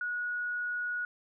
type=tone; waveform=sine; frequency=1457 Hz; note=F#6; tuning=27 cents flat; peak=-31 dBFS; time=0.01-1.05 s; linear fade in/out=2 ms; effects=none